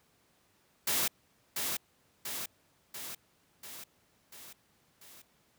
white noise with echo, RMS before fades -30 dBFS, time 0.87-1.08 s, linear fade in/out 5 ms, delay 690 ms, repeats 6, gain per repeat -4 dB, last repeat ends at 5.22 s, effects pink hiss -69 dBFS RMS until 5.58 s + high-pass 80 Hz 12 dB/octave

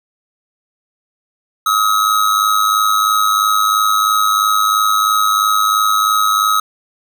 square tone with amplitude modulation, 1277 Hz, D#6, 45 cents sharp, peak -9 dBFS, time 1.66-6.6 s, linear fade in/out 5 ms, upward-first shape sine, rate 103 Hz, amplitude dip 65%, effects none

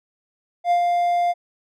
triangle tone with ADSR envelope, 700 Hz, F5, 4 cents sharp, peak -12 dBFS, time 0.64-1.34 s, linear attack 70 ms, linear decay 87 ms, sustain -3 dB, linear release 35 ms, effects none

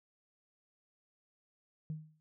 sine tone with exponential decay, 155.56 Hz, D#3, in tune, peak -33 dBFS, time 1.9-2.2 s, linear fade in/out 0 ms, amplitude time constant 64 ms, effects tanh soft clip ceiling -31 dBFS

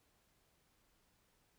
silence, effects pink hiss -75 dBFS RMS until 1.58 s

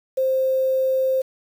sine tone with quantisation, 525 Hz, C5, 6 cents sharp, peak -17 dBFS, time 0.17-1.22 s, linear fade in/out 10 ms, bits 7, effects none

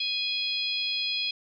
harmonic tone, 830.6 Hz, G#5, in tune, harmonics 3 / 4 / 5 / 6, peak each -33 / -30 / -32 / -36 dBFS, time 0-1.31 s, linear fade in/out 5 ms, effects none

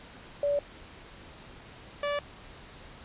sine / sawtooth tone pair in turn, 575 / 578.7 Hz, D5 / D5, -37 / -26 cents, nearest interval unison, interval 11 cents, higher second, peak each -24 / -24 dBFS, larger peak neither, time 0.43-0.59 / 2.03-2.19 s, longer neither, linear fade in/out 2 ms, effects pink hiss -49 dBFS RMS until 3.04 s + resampled to 8000 Hz

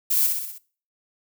violet noise with echo, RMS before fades -21 dBFS, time 0.1-0.27 s, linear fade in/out 10 ms, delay 63 ms, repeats 5, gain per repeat -4 dB, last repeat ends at 0.585 s, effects noise-tail reverb RT60 0.4 s tail -20 dB re dry

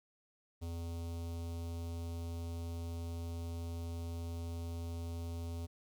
square tone with notch filter, 84.2 Hz, E2, 37 cents sharp, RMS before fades -41 dBFS, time 0.61-5.67 s, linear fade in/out 20 ms, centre 1700 Hz, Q 0.67, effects 13-bit

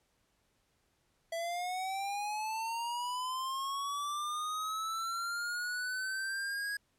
square linear sweep, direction up, 659.3 to 1659 Hz, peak -35 dBFS, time 1.32-6.77 s, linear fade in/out 5 ms, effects pink hiss -75 dBFS RMS until 6.98 s + low-pass 12000 Hz 12 dB/octave

